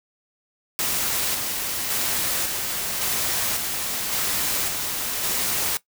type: noise with tremolo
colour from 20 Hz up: white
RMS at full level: -24 dBFS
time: 0.79-5.77 s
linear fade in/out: 0 ms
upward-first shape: square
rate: 0.9 Hz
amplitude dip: 30%
effects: noise-tail reverb RT60 0.1 s tail -18 dB re dry